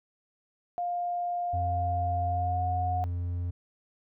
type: tone with pitch glide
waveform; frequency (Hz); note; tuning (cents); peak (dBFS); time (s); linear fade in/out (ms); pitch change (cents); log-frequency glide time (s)
sine; 704 to 724.2; F5 to F#5; +14 to -37; -28; 0.78-3.04; 0; +49; 2.28-2.63
type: tone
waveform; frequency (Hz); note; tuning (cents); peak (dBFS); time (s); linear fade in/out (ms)
triangle; 87.8; F2; +10; -27; 1.53-3.51; 10
effects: none